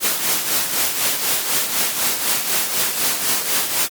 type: noise with tremolo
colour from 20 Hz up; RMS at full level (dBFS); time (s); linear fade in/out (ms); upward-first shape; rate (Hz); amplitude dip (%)
white; -17; 0-3.89; 50; triangle; 4; 60
effects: high-pass 150 Hz 12 dB/octave + Opus 48 kbps